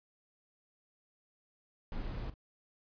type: noise with echo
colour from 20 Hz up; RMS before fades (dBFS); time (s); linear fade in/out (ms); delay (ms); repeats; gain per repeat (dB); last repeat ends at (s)
brown; -39; 1.92-2.3; 2; 41; 1; -15; 2.341
effects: resampled to 11025 Hz